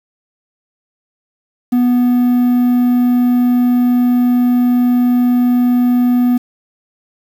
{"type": "tone with quantisation", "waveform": "triangle", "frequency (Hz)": 245.8, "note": "B3", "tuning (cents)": -8, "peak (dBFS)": -7, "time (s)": [1.72, 6.38], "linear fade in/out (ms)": 10, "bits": 6, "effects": []}